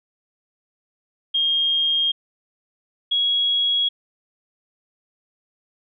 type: tone pair in turn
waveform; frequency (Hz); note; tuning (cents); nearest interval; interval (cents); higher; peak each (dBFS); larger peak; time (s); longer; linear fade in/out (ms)
sine; 3231 / 3320; G#7 / G#7; -48 / -1; unison; 47; second; -17; neither; 1.34-2.12 / 3.11-3.89; neither; 10
effects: none